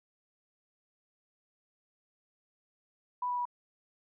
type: tone with pitch steps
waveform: sine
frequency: 987.8 / 981 / 974.2 Hz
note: B5 / B5 / B5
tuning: 0 / -12 / -24 cents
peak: -30 dBFS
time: 3.22-3.454 s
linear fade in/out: 5 ms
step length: 78 ms
effects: none